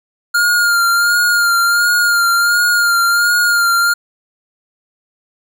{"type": "tone with vibrato", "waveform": "square", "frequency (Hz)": 1410, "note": "F6", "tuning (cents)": 16, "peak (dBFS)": -11, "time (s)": [0.34, 3.94], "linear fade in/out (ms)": 10, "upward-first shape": "sine", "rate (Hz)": 1.4, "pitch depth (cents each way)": 32, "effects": []}